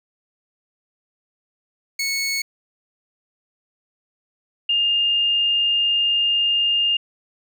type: tone pair in turn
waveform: 20% pulse / sine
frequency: 2205 / 2818 Hz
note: C#7 / F7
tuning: -10 / +15 cents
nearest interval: major third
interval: 425 cents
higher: second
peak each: -16 dBFS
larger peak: neither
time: 1.99-2.42 / 4.69-6.97 s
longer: second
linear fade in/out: 5 ms
effects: none